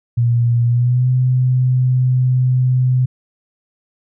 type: tone with pitch glide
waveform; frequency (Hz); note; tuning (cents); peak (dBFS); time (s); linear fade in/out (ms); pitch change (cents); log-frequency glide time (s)
sine; 118.8 to 127.33; A#2 to C3; +33 to -47; -11; 0.17-3.06; 10; +120; 0.66-1.09
effects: none